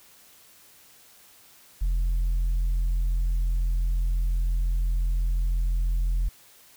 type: tone with tanh clipping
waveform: sine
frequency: 42.89 Hz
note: F1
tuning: 31 cents flat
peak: -22 dBFS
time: 1.81-6.29 s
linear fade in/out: 10 ms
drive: 2 dB
effects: white hiss -54 dBFS RMS until 6.76 s